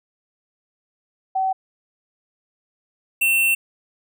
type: tone pair in turn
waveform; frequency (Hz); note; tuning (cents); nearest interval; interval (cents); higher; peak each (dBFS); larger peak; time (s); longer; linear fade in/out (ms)
sine / square; 762 / 2700; G5 / E7; -49 / +41; octave + minor seventh; 2190; second; -18 / -16; second; 1.35-1.53 / 3.21-3.55; second; 10
effects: none